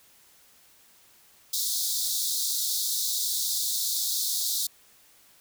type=high-pass noise; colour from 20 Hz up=pink; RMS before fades=-28 dBFS; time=1.53-4.67 s; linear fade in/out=5 ms; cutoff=3600 Hz; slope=96 dB/octave; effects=white hiss -58 dBFS RMS until 5.4 s